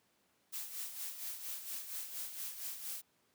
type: noise with tremolo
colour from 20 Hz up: blue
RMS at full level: -41 dBFS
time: 0.52-3.02 s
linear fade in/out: 20 ms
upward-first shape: sine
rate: 4.3 Hz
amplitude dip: 60%
effects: pink hiss -74 dBFS RMS until 3.34 s + high-pass 150 Hz 12 dB/octave